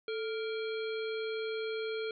harmonic tone with a mistuned harmonic, 466.2 Hz, A#4, in tune, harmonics 1 / 3 / 5 / 7 / 9, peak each -34 / -44 / -45 / -47 / -49 dBFS, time 0.08-2.11 s, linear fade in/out 2 ms, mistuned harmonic 1, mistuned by -100 cents, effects none

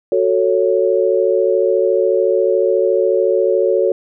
sine chord, F# minor, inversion none, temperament just, 370 / 444 / 555 Hz, F#4 / A4 / C#5, 0 / +16 / +2 cents, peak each -16 dBFS, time 0.12-3.92 s, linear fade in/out 2 ms, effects none

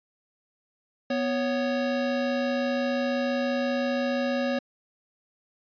square tone pair together, 247 / 554.4 Hz, B3 / C#5, 0 / 0 cents, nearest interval octave + major second, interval 1400 cents, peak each -28 dBFS, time 1.1-4.59 s, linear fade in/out 5 ms, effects resampled to 11025 Hz

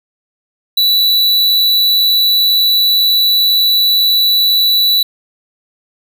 square tone, 3951 Hz, B7, in tune, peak -9 dBFS, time 0.77-5.03 s, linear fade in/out 5 ms, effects none

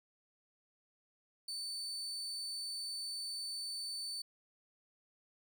35% pulse tone, 4522 Hz, C#8, 34 cents sharp, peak -38 dBFS, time 1.48-4.22 s, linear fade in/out 5 ms, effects none

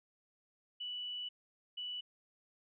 sine tone bursts at uneven times, 2960 Hz, F#7, in tune, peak -39 dBFS, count 2, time 0.8-1.29 / 1.77-2.01 s, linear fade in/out 10 ms, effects none

